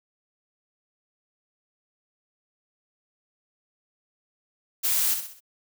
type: noise with echo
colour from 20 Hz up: blue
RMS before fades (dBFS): -24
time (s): 4.83-5.15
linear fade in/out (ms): 20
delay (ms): 64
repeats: 4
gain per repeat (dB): -7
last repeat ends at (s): 5.406
effects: none